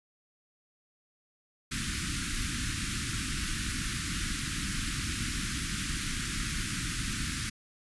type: band-stop noise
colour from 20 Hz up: pink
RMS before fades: -33 dBFS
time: 1.71-7.5 s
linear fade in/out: 10 ms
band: 310 to 1300 Hz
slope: 48 dB/octave
effects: resampled to 24000 Hz